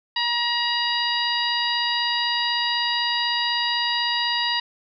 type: harmonic tone with a mistuned harmonic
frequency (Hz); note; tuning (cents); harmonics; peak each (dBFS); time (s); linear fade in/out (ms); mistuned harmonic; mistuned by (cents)
956; A#5; +43; 1 / 2 / 3 / 4 / 5; -27 / -27 / -27 / -27 / -27; 0.16-4.6; 5; 2; -17
effects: none